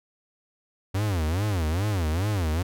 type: tone with vibrato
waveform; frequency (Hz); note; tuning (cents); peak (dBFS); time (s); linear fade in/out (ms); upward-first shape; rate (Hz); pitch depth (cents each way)
45% pulse; 90.6; F#2; -36; -23; 0.94-2.63; 10; sine; 2.4; 290
effects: none